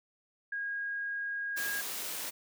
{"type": "tone", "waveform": "sine", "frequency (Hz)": 1635, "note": "G#6", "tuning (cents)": -28, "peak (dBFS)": -33, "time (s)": [0.52, 1.81], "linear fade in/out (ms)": 5}
{"type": "high-pass noise", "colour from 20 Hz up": "white", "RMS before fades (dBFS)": -38, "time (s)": [1.56, 2.31], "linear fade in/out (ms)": 20, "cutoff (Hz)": 210, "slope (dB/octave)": 12}
{"effects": []}